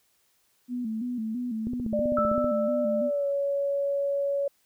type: tone with vibrato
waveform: sine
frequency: 233.1 Hz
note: A#3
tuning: in tune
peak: -28 dBFS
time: 0.68-3.11 s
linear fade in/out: 50 ms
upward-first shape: square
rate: 3 Hz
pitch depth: 96 cents each way
type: click train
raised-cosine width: 3 ms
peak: -23 dBFS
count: 13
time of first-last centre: 1.67-2.444 s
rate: 15.5 Hz
type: tone with pitch glide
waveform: sine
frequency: 595 to 561.6 Hz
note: D5 to C#5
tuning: +22 to +22 cents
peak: -24 dBFS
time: 1.93-4.48 s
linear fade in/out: 5 ms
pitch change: -100 cents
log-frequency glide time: 2.98-3.26 s
type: tone with exponential decay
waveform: sine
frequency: 1318.5 Hz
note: E6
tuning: in tune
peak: -23 dBFS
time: 2.17-3.32 s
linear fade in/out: 2 ms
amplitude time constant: 250 ms
effects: white hiss -68 dBFS RMS until 4.65 s